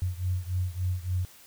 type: beating tone pair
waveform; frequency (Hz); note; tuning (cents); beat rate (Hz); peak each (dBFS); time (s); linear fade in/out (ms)
sine; 89.8 / 93.3; F2 / F#2; +49 / +15; 3.5; -29 / -31; 0.02-1.25; 0
effects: white hiss -53 dBFS RMS until 1.46 s